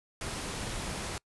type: low-pass noise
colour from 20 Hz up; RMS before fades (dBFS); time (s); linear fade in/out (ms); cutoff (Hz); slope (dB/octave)
pink; -37; 0.21-1.18; 2; 11000; 96
effects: noise-tail reverb RT60 0.1 s tail -26 dB re dry